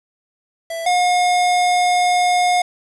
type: tone pair in turn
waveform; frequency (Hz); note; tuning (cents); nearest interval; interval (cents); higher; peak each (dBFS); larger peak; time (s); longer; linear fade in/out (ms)
square; 663 / 717.9; E5 / F5; +10 / +48; minor second; 138; second; -24 / -14; second; 0.7-0.86 / 0.86-2.62; second; 5
effects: resampled to 24000 Hz + 7-bit